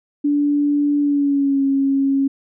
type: tone with pitch glide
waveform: sine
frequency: 290 to 273.7 Hz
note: D4 to C#4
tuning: -22 to -22 cents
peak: -14 dBFS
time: 0.24-2.28 s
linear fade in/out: 10 ms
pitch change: -100 cents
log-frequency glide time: 1-1.63 s
effects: none